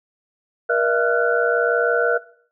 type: tone cluster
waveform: sine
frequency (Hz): 476.5 / 605 / 671 / 1385 / 1486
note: A#4 / D#5 / E5 / F6 / F#6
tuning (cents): +38 / -49 / +31 / -15 / +7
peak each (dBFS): -20 / -26 / -24 / -24 / -21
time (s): 0.69-2.18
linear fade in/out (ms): 10
effects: noise-tail reverb RT60 0.5 s tail -18 dB re dry